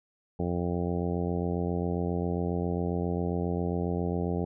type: harmonic tone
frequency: 87.4 Hz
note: F2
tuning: 2 cents sharp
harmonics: 1 / 2 / 3 / 4 / 5 / 6 / 7 / 8 / 9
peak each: -33 / -31 / -36 / -36 / -35 / -42 / -42 / -43 / -42 dBFS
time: 0.39-4.45 s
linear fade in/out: 5 ms
effects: none